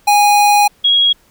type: tone pair in turn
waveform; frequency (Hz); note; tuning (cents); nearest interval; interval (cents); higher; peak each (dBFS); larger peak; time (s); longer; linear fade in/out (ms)
square / sine; 824 / 3304; G#5 / G#7; -14 / -10; 2 octaves; 2404; second; -8; neither; 0.07-0.68 / 0.84-1.13; first; 10
effects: pink hiss -52 dBFS RMS until 1.3 s